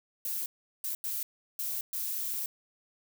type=noise bursts at uneven times; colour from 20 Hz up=violet; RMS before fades=-34 dBFS; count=5; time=0.25-0.46 / 0.84-0.95 / 1.04-1.23 / 1.59-1.81 / 1.93-2.46 s; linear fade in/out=2 ms; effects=none